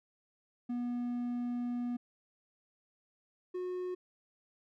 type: tone pair in turn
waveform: triangle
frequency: 242.7 / 363.6 Hz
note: B3 / F#4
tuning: -30 / -30 cents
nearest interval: perfect fifth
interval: 700 cents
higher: second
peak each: -31 / -33 dBFS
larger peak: first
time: 0.69-1.97 / 3.54-3.95 s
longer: first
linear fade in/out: 10 ms
effects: none